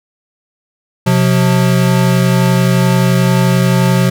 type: tone pair together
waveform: square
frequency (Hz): 127.55 / 179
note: C3 / F3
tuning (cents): -44 / +43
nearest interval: tritone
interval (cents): 587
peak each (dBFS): -12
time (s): 1.06-4.1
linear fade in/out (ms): 10
effects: none